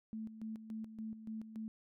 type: tone with tremolo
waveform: sine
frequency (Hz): 220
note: A3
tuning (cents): 0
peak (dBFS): -40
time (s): 0.13-1.68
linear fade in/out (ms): 0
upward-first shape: square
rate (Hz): 3.5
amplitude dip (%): 65
effects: none